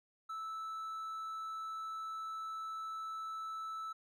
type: tone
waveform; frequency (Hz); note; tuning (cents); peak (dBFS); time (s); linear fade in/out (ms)
triangle; 1313; E6; -7; -38; 0.29-3.93; 10
effects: none